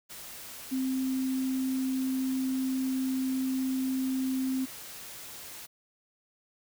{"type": "tone in noise", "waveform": "sine", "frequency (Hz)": 261.6, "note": "C4", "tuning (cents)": 0, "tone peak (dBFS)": -27, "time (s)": [0.71, 4.66], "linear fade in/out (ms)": 20, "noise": "white", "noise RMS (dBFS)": -44, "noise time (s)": [0.09, 5.67], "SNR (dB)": 14, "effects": []}